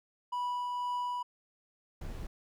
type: tone with tremolo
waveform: triangle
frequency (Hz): 982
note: B5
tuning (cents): -10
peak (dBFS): -29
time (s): 0.32-1.23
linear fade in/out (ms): 10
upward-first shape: triangle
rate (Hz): 2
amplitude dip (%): 25
type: noise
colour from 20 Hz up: brown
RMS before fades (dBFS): -40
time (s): 2.01-2.27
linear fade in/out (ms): 5
effects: none